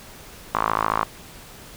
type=tone with band-pass filter; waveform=sawtooth; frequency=54.1 Hz; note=A1; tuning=29 cents flat; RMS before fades=-23 dBFS; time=0.54-1.04 s; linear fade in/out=10 ms; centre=1100 Hz; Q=4.8; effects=pink hiss -43 dBFS RMS until 1.76 s